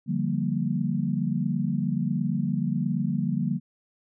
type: chord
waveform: sine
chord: G minor seventh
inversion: second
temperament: equal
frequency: 146.83 / 174.61 / 196 / 233.1 Hz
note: D3 / F3 / G3 / Bb3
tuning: 0 / 0 / 0 / 0 cents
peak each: -29 dBFS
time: 0.06-3.6 s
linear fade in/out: 50 ms
effects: none